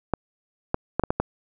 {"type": "clicks", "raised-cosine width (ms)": 1, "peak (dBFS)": -7, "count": 6, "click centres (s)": [0.137, 0.744, 0.996, 1.037, 1.105, 1.2], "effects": []}